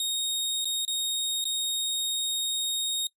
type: tone with dropouts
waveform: sawtooth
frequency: 3729 Hz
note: A#7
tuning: in tune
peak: -23 dBFS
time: 0-3.07 s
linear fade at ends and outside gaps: 2 ms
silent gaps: 0.646-0.654 / 0.851-0.878 / 1.442-1.453 s
effects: noise-tail reverb RT60 0.1 s tail -23 dB re dry + resampled to 32000 Hz